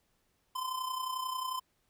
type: tone with amplitude modulation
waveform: square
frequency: 1028 Hz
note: C6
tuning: 31 cents flat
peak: -32 dBFS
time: 0.55-1.6 s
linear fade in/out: 10 ms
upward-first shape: sine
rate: 31.2 Hz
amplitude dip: 60%
effects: pink hiss -75 dBFS RMS until 1.89 s